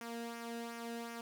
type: tone with flanger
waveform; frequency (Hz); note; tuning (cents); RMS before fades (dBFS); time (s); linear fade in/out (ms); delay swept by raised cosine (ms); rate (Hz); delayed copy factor
sawtooth; 233.1; A#3; 0; -44; 0.01-1.21; 2; 0.24 to 0.93; 2.7; -0.55
effects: none